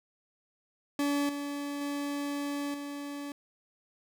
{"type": "tone with level steps", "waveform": "40% pulse", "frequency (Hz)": 286.1, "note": "D4", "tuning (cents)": -45, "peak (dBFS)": [-26, -33, -31, -36], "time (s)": [0.99, 3.32], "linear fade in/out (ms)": 2, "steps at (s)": [1.29, 1.81, 2.74], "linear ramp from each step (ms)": 2, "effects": []}